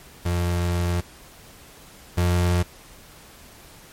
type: tone pair in turn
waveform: 35% pulse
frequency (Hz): 87.31 / 88.17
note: F2 / F2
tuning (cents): 0 / +17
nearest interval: unison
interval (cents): 17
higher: second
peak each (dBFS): -19 / -16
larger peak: second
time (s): 0.25-1.01 / 2.17-2.63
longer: first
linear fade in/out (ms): 10
effects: pink hiss -47 dBFS RMS until 3.92 s + MP3 64 kbps